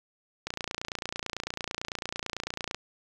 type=click train; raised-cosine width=0.2 ms; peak=-15 dBFS; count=67; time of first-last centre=0.47-2.746 s; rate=29 Hz; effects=none